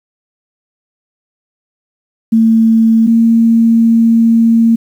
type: tone pair in turn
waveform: sine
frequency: 224.9 / 228.7 Hz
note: A3 / A#3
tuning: +38 / -33 cents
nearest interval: unison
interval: 29 cents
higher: second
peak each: -5 dBFS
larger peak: neither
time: 2.32-3.07 / 3.07-4.76 s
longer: second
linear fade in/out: 10 ms
effects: 7-bit